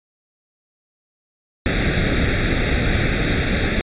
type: noise with comb filter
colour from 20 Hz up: pink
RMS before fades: -18 dBFS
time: 1.66-3.81 s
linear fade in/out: 0 ms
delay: 0.5 ms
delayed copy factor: +0.9
effects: resampled to 8000 Hz